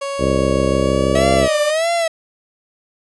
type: tone with pitch glide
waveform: 30% pulse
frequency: 556 to 583 Hz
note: C#5 to D5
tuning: +5 to -13 cents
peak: -19 dBFS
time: 0.01-1.71 s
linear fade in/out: 10 ms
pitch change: +82 cents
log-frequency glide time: 0.7-1.44 s
type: harmonic tone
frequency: 66.4 Hz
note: C2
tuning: 26 cents sharp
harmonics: 1 / 2 / 3 / 4 / 5 / 6 / 7 / 8 / 9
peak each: -23 / -23 / -23 / -23 / -23 / -23 / -23 / -23 / -23 dBFS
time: 0.18-1.49 s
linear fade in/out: 50 ms
type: tone with vibrato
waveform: 45% pulse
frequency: 639 Hz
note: D#5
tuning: 46 cents sharp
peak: -15 dBFS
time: 1.15-2.08 s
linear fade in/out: 5 ms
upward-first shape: sine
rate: 1.6 Hz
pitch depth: 120 cents each way
effects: resampled to 24000 Hz